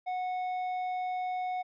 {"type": "tone with tanh clipping", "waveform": "sine", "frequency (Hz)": 734, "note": "F#5", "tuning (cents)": -14, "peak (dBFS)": -32, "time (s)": [0.06, 1.63], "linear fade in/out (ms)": 20, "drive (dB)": 7, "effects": []}